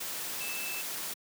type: tone in noise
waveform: sine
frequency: 2637 Hz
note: E7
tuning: in tune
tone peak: -38 dBFS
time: 0.4-0.82 s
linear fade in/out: 10 ms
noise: white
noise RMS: -37 dBFS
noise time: 0-1.14 s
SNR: -4 dB
effects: high-pass 150 Hz 12 dB/octave